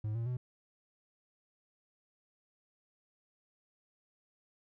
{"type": "tone with pitch steps", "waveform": "triangle", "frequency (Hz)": [107.4, 115.78, 124.8], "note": ["A2", "A#2", "B2"], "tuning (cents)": [-41, -11, 19], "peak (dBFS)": -31, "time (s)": [0.04, 0.37], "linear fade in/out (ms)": 5, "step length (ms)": 110, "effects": []}